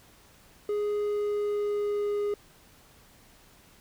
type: tone with pitch glide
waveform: triangle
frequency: 415.3 to 411.7 Hz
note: G#4 to G#4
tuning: 0 to -15 cents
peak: -24 dBFS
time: 0.69-2.34 s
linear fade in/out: 2 ms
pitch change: -15 cents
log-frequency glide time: 0.94-2.17 s
effects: pink hiss -57 dBFS RMS until 3.8 s